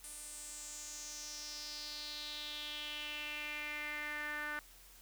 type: tone with band-pass filter sweep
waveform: sawtooth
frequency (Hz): 298.2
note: D4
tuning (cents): +27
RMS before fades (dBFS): -44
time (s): 0.04-4.59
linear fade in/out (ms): 0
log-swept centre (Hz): 9500 to 1600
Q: 4.5
effects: added 42 Hz sine -62 dBFS peak until 5.01 s + white hiss -60 dBFS RMS until 5.01 s